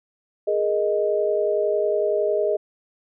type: chord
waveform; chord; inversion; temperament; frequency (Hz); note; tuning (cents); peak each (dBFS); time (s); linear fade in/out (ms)
sine; Ab suspended second; none; equal; 415.3 / 466.2 / 622.3; Ab4 / Bb4 / Eb5; 0 / 0 / 0; -22 / -27 / -22; 0.47-2.57; 10
effects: none